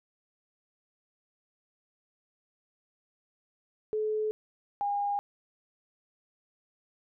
sine tone pair in turn, 430 / 811.7 Hz, A4 / G#5, -40 / -40 cents, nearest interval major seventh, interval 1100 cents, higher second, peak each -27 dBFS, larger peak neither, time 3.93-4.31 / 4.81-5.19 s, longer neither, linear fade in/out 0 ms, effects none

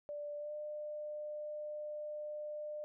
sine tone with pitch glide, 587.3 to 600.3 Hz, D5 to D5, 0 to +38 cents, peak -40 dBFS, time 0.09-2.84 s, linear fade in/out 0 ms, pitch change +38 cents, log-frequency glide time 0.37-0.53 s, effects none

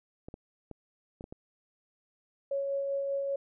clicks, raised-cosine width 2 ms, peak -29 dBFS, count 6, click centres 0.285 / 0.341 / 0.713 / 1.209 / 1.241 / 1.325 s
sine tone with tremolo, 554.4 Hz, C#5, in tune, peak -28 dBFS, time 2.51-3.36 s, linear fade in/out 5 ms, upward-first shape sine, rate 5.1 Hz, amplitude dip 25%
effects none

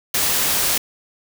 white noise, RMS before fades -19 dBFS, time 0.14-0.78 s, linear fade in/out 5 ms, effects none

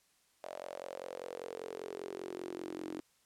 sawtooth tone with high-pass filter sweep, 45.09 Hz, F#1, 44 cents flat, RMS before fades -44 dBFS, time 0.43-3 s, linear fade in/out 0 ms, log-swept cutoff 620 to 310 Hz, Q 6.2, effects white hiss -71 dBFS RMS until 3.25 s + low-pass 11000 Hz 12 dB/octave

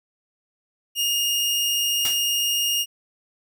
sawtooth tone, 2841 Hz, F7, 29 cents sharp, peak -17 dBFS, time 0.95-2.86 s, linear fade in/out 50 ms
white noise with exponential decay, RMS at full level -25 dBFS, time 2.05-2.27 s, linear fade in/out 0 ms, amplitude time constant 46 ms
effects none

